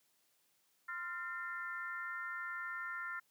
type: harmonic tone with a mistuned harmonic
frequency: 347 Hz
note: F4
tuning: 11 cents flat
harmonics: 3 / 4 / 5 / 6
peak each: -51 / -42 / -44 / -53 dBFS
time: 0.88-3.2 s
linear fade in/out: 10 ms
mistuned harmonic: 5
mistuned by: +64 cents
effects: white hiss -75 dBFS RMS until 3.3 s + high-pass 100 Hz 12 dB/octave